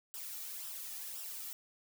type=noise with flanger; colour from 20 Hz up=blue; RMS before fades=-44 dBFS; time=0.14-1.53 s; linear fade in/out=0 ms; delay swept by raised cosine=0.45 to 1.95 ms; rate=1.9 Hz; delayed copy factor=-0.55; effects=none